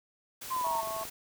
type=noise; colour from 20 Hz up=white; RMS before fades=-42 dBFS; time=0.41-1.1 s; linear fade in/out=10 ms
type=exponential sweep; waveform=sine; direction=down; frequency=1054 to 899 Hz; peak=-29 dBFS; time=0.5-0.82 s; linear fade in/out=20 ms
type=clicks; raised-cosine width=1 ms; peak=-32 dBFS; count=11; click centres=0.565 / 0.612 / 0.668 / 0.711 / 0.754 / 0.832 / 0.874 / 0.907 / 0.965 / 1.013 / 1.053 s
type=harmonic tone; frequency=219.6 Hz; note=A3; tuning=3 cents flat; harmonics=3 / 4 / 5; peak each=-37 / -43 / -37 dBFS; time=0.64-1.04 s; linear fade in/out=5 ms
effects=none